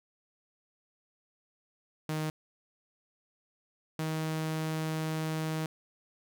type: tone pair in turn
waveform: sawtooth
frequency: 155.56 / 158.01 Hz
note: D#3 / D#3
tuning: 0 / +27 cents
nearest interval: unison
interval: 27 cents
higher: second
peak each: -27 dBFS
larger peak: neither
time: 2.09-2.3 / 3.99-5.66 s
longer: second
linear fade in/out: 2 ms
effects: none